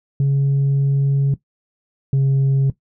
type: tone pair in turn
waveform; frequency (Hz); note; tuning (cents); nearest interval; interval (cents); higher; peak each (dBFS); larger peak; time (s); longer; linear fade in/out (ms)
sine; 138.59 / 136.13; C#3 / C#3; 0 / -31; unison; 31; first; -11 / -10; second; 0.2-1.34 / 2.13-2.7; first; 2
effects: noise-tail reverb RT60 0.1 s tail -17 dB re dry + tanh soft clip ceiling -12 dBFS